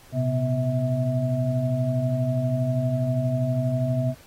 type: tone cluster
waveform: sine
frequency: 117.2 / 129.6 / 248.5 / 647 Hz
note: A#2 / C3 / B3 / E5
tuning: +10 / -16 / +11 / -32 cents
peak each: -31 / -23 / -29 / -28 dBFS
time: 0.12-4.15 s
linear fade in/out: 50 ms
effects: pink hiss -52 dBFS RMS until 4.26 s + AAC 48 kbps